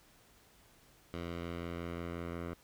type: tone with low-pass filter sweep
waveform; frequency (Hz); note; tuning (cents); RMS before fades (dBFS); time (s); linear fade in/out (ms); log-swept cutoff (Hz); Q
10% pulse; 85.6; F2; -34; -41; 1.14-2.54; 0; 3600 to 1800; 1
effects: pink hiss -64 dBFS RMS until 2.63 s